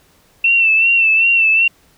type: tone with vibrato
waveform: sine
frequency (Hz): 2687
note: E7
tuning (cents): +33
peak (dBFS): -9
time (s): 0.44-1.68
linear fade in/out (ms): 5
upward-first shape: sine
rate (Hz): 2.6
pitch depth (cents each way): 48
effects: pink hiss -53 dBFS RMS until 1.97 s